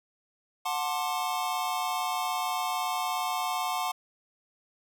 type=chord; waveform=square; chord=D dominant seventh; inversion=first; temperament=just; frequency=734.2 / 881 / 1057.2 / 1174.7 Hz; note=F#5 / A5 / C6 / D6; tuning=-14 / +2 / +18 / 0 cents; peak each=-33 / -35 / -34 / -38 dBFS; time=0.65-3.92 s; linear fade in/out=10 ms; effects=none